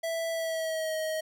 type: tone with pitch glide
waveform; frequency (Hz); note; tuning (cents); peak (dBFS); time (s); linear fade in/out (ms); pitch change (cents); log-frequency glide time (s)
square; 659.3 to 630.6; E5 to D#5; 0 to +23; -30; 0.03-1.21; 10; -77; 0.31-0.95
effects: none